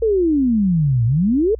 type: exponential two-way sweep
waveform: sine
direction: down then up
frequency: 466.2 to 111.2 to 466.2 Hz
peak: -13 dBFS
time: 0.02-1.55 s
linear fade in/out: 5 ms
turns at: 1.05 s
effects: added 60 Hz sine -31 dBFS peak until 1.59 s